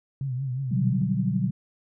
sine tone with vibrato, 130.81 Hz, C3, in tune, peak -26 dBFS, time 0.21-1.02 s, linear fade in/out 2 ms, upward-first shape triangle, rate 5.6 Hz, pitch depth 120 cents each way
sine chord, G major seventh, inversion first, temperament just, 122.5 / 147 / 183.75 / 196 Hz, B2 / D3 / F#3 / G3, -14 / +2 / -12 / 0 cents, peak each -28 / -29 / -26 / -28 dBFS, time 0.71-1.51 s, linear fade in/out 10 ms
effects none

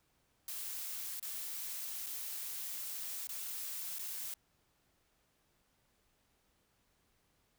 blue noise with dropouts, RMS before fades -42 dBFS, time 0.48-4.34 s, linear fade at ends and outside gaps 1 ms, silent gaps 1.197-1.227 / 2.062-2.066 / 3.271-3.292 / 3.985-3.992 s, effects pink hiss -75 dBFS RMS until 7.58 s

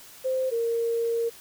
sine tone pair in turn, 520 / 463.3 Hz, C5 / A#4, -11 / -11 cents, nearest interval major second, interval 200 cents, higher first, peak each -23 dBFS, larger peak neither, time 0.24-0.51 / 0.51-1.3 s, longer second, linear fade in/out 20 ms, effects white hiss -48 dBFS RMS until 1.4 s

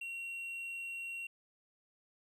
triangle tone, 2741 Hz, F7, 33 cents flat, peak -38 dBFS, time 0.01-1.27 s, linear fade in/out 5 ms, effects none

